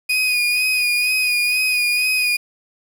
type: tone with vibrato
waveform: 35% pulse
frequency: 2476 Hz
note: D#7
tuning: 9 cents flat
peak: -14 dBFS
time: 0.09-2.37 s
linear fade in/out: 10 ms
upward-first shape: sine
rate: 2.1 Hz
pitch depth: 30 cents each way
effects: 7-bit